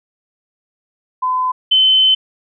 sine tone pair in turn, 1016 / 3060 Hz, B5 / G7, +49 / -42 cents, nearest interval octave + perfect fifth, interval 1909 cents, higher second, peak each -14 / -8 dBFS, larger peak second, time 1.22-1.52 / 1.71-2.15 s, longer second, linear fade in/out 10 ms, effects none

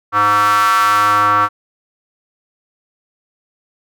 square ring-modulated tone, 103.3 Hz, G#2, 9 cents flat, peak -8 dBFS, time 0.12-1.49 s, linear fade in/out 50 ms, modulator 1240 Hz, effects none

